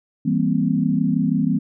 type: chord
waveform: sine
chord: C dominant seventh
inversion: first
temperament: just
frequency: 163.52 / 196.22 / 235.5 / 261.6 Hz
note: E3 / G3 / Bb3 / C4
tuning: -14 / +2 / +18 / 0 cents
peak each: -22 dBFS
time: 0.25-1.59 s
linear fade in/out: 10 ms
effects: none